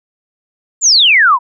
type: exponential sweep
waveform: sine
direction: down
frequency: 7470 to 932.3 Hz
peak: -5 dBFS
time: 0.81-1.39 s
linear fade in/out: 50 ms
effects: none